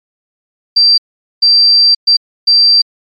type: tone bursts at uneven times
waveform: sine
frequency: 4699 Hz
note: D8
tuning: in tune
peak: -4 dBFS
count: 4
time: 0.76-0.98 / 1.42-1.95 / 2.07-2.17 / 2.47-2.82 s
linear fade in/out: 10 ms
effects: MP3 64 kbps